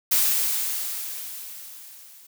blue noise with level ramp, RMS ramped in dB -19 to -49 dBFS, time 0.11-2.27 s, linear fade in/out 10 ms, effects none

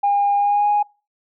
sine tone with pitch glide, 810 to 827.5 Hz, G#5 to G#5, -43 to -6 cents, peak -13 dBFS, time 0.03-0.83 s, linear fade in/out 10 ms, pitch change +37 cents, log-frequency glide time 0.37-0.68 s, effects noise-tail reverb RT60 0.3 s tail -23 dB re dry + tanh soft clip ceiling -10 dBFS

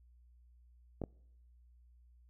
clicks, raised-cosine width 2 ms, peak -25 dBFS, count 2, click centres 1.017 / 1.038 s, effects noise-tail reverb RT60 0.8 s tail -26 dB re dry + added 60 Hz sine -60 dBFS peak until 2.29 s

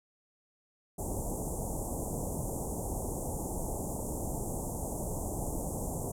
pink band-stop noise, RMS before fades -35 dBFS, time 0.98-6.12 s, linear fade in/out 10 ms, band 890 to 7100 Hz, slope 48 dB/octave, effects low-pass 11000 Hz 12 dB/octave

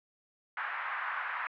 white band-pass noise, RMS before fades -36 dBFS, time 0.57-1.47 s, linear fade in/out 2 ms, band 990 to 1800 Hz, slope 24 dB/octave, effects low-pass 3000 Hz 12 dB/octave

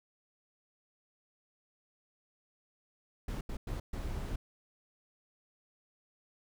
brown noise bursts at uneven times, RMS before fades -37 dBFS, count 4, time 3.28-3.41 / 3.49-3.57 / 3.67-3.8 / 3.93-4.36 s, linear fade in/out 5 ms, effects none

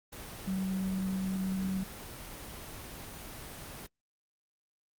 sine tone in noise, 189.6 Hz, F#3, 43 cents sharp, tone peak -30 dBFS, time 0.47-1.84 s, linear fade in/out 10 ms, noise pink, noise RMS -44 dBFS, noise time 0.12-3.87 s, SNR +11 dB, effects Opus 24 kbps

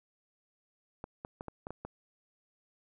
clicks, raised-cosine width 1 ms, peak -26 dBFS, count 7, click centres 1.041 / 1.249 / 1.409 / 1.483 / 1.669 / 1.706 / 1.85 s, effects none

